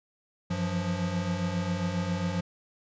square tone cluster, 95.5 / 170.7 / 178.1 Hz, G2 / F3 / F3, -45 / -39 / +34 cents, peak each -34 / -35 / -31 dBFS, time 0.5-2.41 s, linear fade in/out 10 ms, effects resampled to 16000 Hz

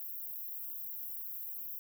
white high-pass noise, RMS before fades -42 dBFS, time 0-1.79 s, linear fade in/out 0 ms, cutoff 12000 Hz, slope 96 dB/octave, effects none

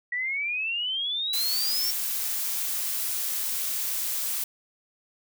sine exponential sweep, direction up, 1924 to 5540 Hz, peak -26 dBFS, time 0.12-1.91 s, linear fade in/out 5 ms
blue noise, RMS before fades -29 dBFS, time 1.33-4.44 s, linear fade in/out 5 ms
effects none

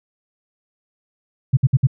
sine tone bursts, 130.81 Hz, C3, in tune, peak -9 dBFS, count 4, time 1.53-1.871 s, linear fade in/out 10 ms, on 41 ms, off 59 ms, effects none

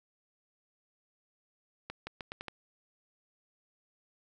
accelerating click train, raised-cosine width 0.3 ms, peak -23 dBFS, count 6, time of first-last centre 1.9-2.483 s, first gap 170 ms, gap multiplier 0.81, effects none

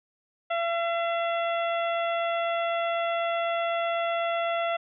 harmonic tone, 677 Hz, E5, 46 cents sharp, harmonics 1 / 2 / 3 / 4 / 5, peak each -26 / -32 / -36 / -38 / -40 dBFS, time 0.5-4.77 s, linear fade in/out 10 ms, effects none

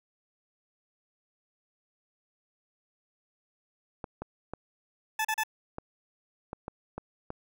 clicks, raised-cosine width 1 ms, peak -22 dBFS, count 8, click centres 4.042 / 4.22 / 4.536 / 5.784 / 6.531 / 6.681 / 6.98 / 7.304 s
20% pulse tone bursts, 871 Hz, A5, 18 cents flat, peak -22 dBFS, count 3, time 5.19-5.436 s, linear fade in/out 5 ms, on 58 ms, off 36 ms
effects none

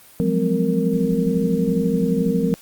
sine tone cluster, 172.5 / 184.5 / 206.8 / 256.2 / 463.2 Hz, F3 / F#3 / G#3 / C4 / A#4, -21 / -5 / -7 / -36 / -11 cents, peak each -23 dBFS, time 0.2-2.54 s, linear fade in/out 0 ms, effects white hiss -47 dBFS RMS until 2.61 s + Opus 32 kbps

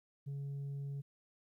sine tone, 140.1 Hz, C#3, 19 cents sharp, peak -36 dBFS, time 0.26-1.02 s, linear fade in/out 20 ms, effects tanh soft clip ceiling -38 dBFS + 13-bit

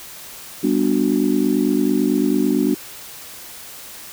sine chord, G major seventh, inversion none, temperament just, 196 / 245 / 294 / 367.5 Hz, G3 / B3 / D4 / F#4, 0 / -14 / +2 / -12 cents, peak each -22 / -19 / -18 / -22 dBFS, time 0.63-2.75 s, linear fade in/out 10 ms, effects tanh soft clip ceiling -5 dBFS + white hiss -37 dBFS RMS until 4.12 s

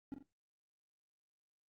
triangle tone with echo, 277.2 Hz, C#4, in tune, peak -37 dBFS, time 0.12-0.14 s, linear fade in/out 0 ms, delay 43 ms, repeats 2, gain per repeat -7 dB, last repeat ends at 0.226 s, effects noise-tail reverb RT60 0.2 s tail -17 dB re dry + Opus 32 kbps

